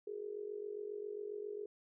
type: tone with amplitude modulation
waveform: sine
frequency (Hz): 415.3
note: G#4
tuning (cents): 0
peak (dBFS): -37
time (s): 0.07-1.66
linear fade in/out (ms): 5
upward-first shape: sine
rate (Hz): 47.4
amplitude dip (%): 80
effects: none